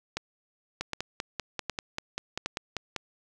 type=two click trains; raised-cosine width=0.2 ms; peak=-14 / -13 dBFS; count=12 / 4; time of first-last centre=0.81-2.963 / 0.17-2.46 s; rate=5.11 / 1.31 Hz; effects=none